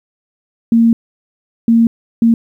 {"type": "tone bursts at uneven times", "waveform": "sine", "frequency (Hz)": 230, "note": "A#3", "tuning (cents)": -23, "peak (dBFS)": -6, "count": 3, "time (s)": [[0.72, 0.93], [1.68, 1.87], [2.22, 2.34]], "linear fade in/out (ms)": 2, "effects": ["8-bit"]}